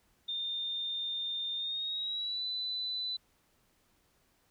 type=tone with pitch glide; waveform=sine; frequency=3622 to 3996 Hz; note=A7 to B7; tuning=+49 to +20 cents; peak=-33 dBFS; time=0.28-3.17 s; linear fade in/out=10 ms; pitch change=+171 cents; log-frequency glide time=1.55-2.45 s; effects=pink hiss -71 dBFS RMS until 4.5 s